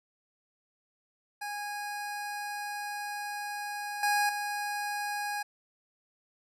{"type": "tone with level steps", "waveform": "25% pulse", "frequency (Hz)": 824, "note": "G#5", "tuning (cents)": -14, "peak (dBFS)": [-31, -21, -28], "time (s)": [1.41, 5.43], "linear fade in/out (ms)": 10, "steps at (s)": [4.03, 4.29], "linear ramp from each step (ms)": 2, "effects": ["resampled to 32000 Hz"]}